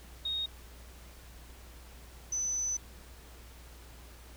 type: tone pair in turn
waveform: sine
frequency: 3732 / 6023 Hz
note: A#7 / F#8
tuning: +1 / +30 cents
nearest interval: minor sixth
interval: 829 cents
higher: second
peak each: -31 / -30 dBFS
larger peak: second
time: 0.25-0.46 / 2.32-2.77 s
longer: second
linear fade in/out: 5 ms
effects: added 60 Hz sine -50 dBFS peak until 4.36 s + pink hiss -55 dBFS RMS until 4.36 s